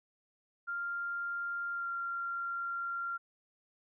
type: tone with pitch glide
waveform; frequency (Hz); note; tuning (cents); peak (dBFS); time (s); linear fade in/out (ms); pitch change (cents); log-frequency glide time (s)
sine; 1395 to 1382.2; F6 to F6; -2 to -18; -34; 0.67-3.18; 20; -16; 1.72-1.88
effects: none